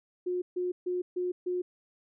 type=tone bursts; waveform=sine; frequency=360 Hz; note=F#4; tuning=47 cents flat; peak=-28 dBFS; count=5; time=0.26-1.62 s; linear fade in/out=10 ms; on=160 ms; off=140 ms; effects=none